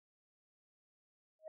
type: tone with exponential growth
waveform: sine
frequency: 630 Hz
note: D#5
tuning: 21 cents sharp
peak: -40 dBFS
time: 1.39-1.48 s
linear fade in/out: 2 ms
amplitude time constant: 19 ms
effects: tanh soft clip ceiling -38 dBFS